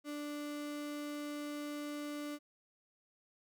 35% pulse tone, 293.7 Hz, D4, in tune, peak -38 dBFS, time 0.04-2.39 s, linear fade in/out 50 ms, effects none

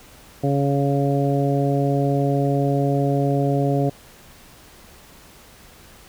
harmonic tone, 140 Hz, C#3, 18 cents sharp, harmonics 1 / 2 / 3 / 4 / 5, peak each -20 / -23 / -25 / -26 / -27 dBFS, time 0.43-3.9 s, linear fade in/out 10 ms, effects pink hiss -47 dBFS RMS until 6.08 s

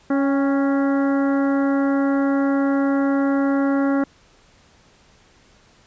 harmonic tone with a mistuned harmonic, 277.2 Hz, C#4, in tune, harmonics 1 / 2 / 3 / 4 / 5 / 6 / 7, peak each -17 / -25 / -31 / -33 / -31 / -37 / -39 dBFS, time 0.1-4.04 s, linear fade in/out 5 ms, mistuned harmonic 3, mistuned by -38 cents, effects pink hiss -54 dBFS RMS until 5.86 s + resampled to 16000 Hz

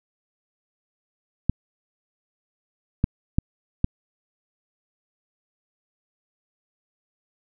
clicks, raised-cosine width 5 ms, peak -6 dBFS, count 4, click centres 1.496 / 3.041 / 3.385 / 3.844 s, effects none

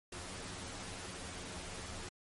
pink noise with comb filter, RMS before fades -45 dBFS, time 0.12-2.09 s, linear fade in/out 5 ms, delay 11 ms, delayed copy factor +0.85, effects MP3 48 kbps

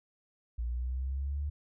sine linear sweep, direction up, 57.5 to 73.7 Hz, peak -31 dBFS, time 0.58-1.5 s, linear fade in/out 10 ms, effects none

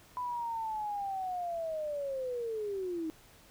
sine linear sweep, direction down, 1001 to 311.1 Hz, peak -33 dBFS, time 0.17-3.1 s, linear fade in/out 0 ms, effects pink hiss -59 dBFS RMS until 3.5 s

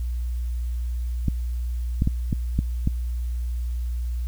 clicks, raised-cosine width 5 ms, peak -9 dBFS, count 6, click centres 1.283 / 2.021 / 2.074 / 2.328 / 2.59 / 2.874 s, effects added 60 Hz sine -24 dBFS peak until 4.27 s + white hiss -54 dBFS RMS until 4.27 s

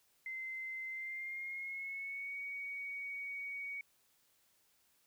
sine tone with pitch glide, 2070 to 2244 Hz, C7 to C#7, -19 to +21 cents, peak -40 dBFS, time 0.26-3.81 s, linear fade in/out 2 ms, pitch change +140 cents, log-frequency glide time 0.89-2.37 s, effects white hiss -73 dBFS RMS until 5.06 s

